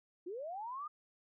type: linear sweep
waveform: sine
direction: up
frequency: 328.6 to 1244.5 Hz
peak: -40 dBFS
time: 0.26-0.88 s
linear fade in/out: 10 ms
effects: none